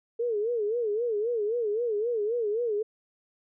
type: tone with vibrato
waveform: sine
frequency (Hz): 446.4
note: A4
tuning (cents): +25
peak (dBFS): -25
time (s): 0.19-2.83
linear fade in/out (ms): 10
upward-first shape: sine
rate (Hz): 3.8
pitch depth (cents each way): 150
effects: none